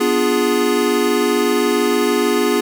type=chord; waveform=square; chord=B diminished seventh; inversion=none; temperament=equal; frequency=246.9 / 293.7 / 349.2 / 415.3 Hz; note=B3 / D4 / F4 / Ab4; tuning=0 / 0 / 0 / 0 cents; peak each=-21 / -23 / -21 / -18 dBFS; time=0-2.61 s; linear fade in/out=10 ms; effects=none